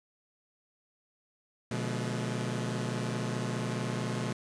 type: chord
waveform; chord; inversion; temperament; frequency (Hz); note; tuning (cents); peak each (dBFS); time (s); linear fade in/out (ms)
sawtooth; B diminished seventh; none; just; 123.47 / 148.16 / 177.8 / 213.4; B2 / D3 / F3 / Ab3; 0 / +16 / +31 / +47; -30 / -36 / -35 / -33; 1.71-4.33; 5
effects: resampled to 22050 Hz + 9-bit